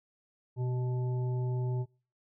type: harmonic tone with a mistuned harmonic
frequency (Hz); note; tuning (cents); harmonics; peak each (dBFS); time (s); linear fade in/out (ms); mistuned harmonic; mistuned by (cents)
124.5; B2; +14; 1 / 3 / 5 / 7; -29 / -40 / -50 / -48; 0.56-1.86; 50; 3; +30
effects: noise-tail reverb RT60 0.4 s tail -26 dB re dry